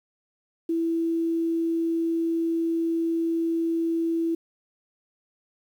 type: tone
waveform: sine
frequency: 331 Hz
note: E4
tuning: 7 cents sharp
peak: -22 dBFS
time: 0.69-4.35 s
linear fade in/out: 5 ms
effects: 9-bit